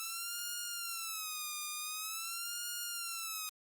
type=tone with vibrato; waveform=5% pulse; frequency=1315 Hz; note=E6; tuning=5 cents flat; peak=-27 dBFS; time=0-3.49 s; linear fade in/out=0 ms; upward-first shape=sine; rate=0.46 Hz; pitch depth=140 cents each way; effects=Opus 24 kbps